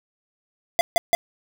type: tone bursts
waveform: square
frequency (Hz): 684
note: F5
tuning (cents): -36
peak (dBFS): -15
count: 3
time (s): 0.79-1.15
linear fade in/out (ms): 0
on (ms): 20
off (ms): 150
effects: none